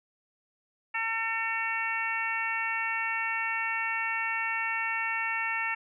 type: harmonic tone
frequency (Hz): 450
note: A4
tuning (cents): +39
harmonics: 2 / 3 / 4 / 5 / 6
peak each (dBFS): -36 / -37 / -33 / -33 / -34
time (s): 0.94-5.75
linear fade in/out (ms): 10
effects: none